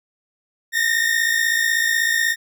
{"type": "tone pair together", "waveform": "40% pulse", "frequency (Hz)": [1808.5, 1864.7], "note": ["A6", "A#6"], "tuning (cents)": [47, 0], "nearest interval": "minor second", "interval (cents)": 53, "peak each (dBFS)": -19, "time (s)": [0.72, 2.36], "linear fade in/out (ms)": 50, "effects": []}